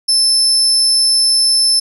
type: tone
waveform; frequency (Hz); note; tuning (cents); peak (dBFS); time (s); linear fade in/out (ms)
35% pulse; 5274; E8; 0; -7; 0.08-1.8; 10
effects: none